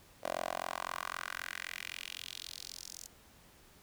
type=tone with high-pass filter sweep; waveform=10% pulse; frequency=43.84 Hz; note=F1; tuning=7 cents sharp; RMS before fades=-42 dBFS; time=0.23-3.07 s; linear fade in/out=10 ms; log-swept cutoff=560 to 6500 Hz; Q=2.5; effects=pink hiss -61 dBFS RMS until 3.82 s